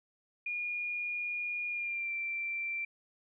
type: tone with pitch glide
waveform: sine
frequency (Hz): 2432 to 2351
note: D#7 to D7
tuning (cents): -40 to +1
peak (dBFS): -33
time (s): 0.46-2.85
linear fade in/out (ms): 5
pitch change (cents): -59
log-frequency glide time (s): 1.69-2.12
effects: none